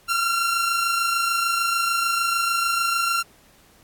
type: tone pair together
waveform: sawtooth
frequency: 1348 / 1374.7 Hz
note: E6 / F6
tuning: +38 / -28 cents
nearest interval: unison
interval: 34 cents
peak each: -25 / -17 dBFS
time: 0.08-3.23 s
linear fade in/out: 20 ms
effects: pink hiss -55 dBFS RMS until 3.83 s + AAC 64 kbps